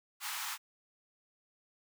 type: high-pass noise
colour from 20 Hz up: pink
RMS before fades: -39 dBFS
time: 0.2-0.58 s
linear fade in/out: 50 ms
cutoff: 870 Hz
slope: 48 dB/octave
effects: none